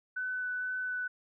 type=tone with vibrato; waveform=sine; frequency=1500 Hz; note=F#6; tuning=23 cents sharp; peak=-32 dBFS; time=0.16-1.08 s; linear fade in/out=10 ms; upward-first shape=sine; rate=2.1 Hz; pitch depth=9 cents each way; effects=none